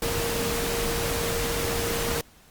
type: tone in noise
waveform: sine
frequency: 466.2 Hz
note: A#4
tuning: in tune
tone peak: -30 dBFS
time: 0.02-2.21 s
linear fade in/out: 2 ms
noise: pink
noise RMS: -28 dBFS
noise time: 0.02-2.21 s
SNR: -5 dB
effects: pink hiss -55 dBFS RMS until 2.5 s + Opus 48 kbps